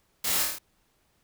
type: noise with echo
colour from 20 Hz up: white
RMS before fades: -29 dBFS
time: 0.24-0.43 s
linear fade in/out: 5 ms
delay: 26 ms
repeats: 6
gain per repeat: -2 dB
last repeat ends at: 0.586 s
effects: pink hiss -69 dBFS RMS until 1.23 s